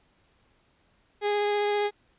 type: tone with vibrato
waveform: 30% pulse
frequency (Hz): 412.8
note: G#4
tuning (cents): -10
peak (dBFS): -21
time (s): 1.21-1.91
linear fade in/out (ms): 50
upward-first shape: triangle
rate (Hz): 15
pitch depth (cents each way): 11
effects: pink hiss -66 dBFS RMS until 2.18 s + resampled to 8000 Hz